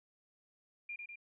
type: tone with echo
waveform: sine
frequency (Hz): 2400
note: D7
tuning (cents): +37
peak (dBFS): -40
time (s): 0.89-0.96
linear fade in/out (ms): 5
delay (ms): 99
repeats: 2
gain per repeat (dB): -3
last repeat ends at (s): 1.158
effects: none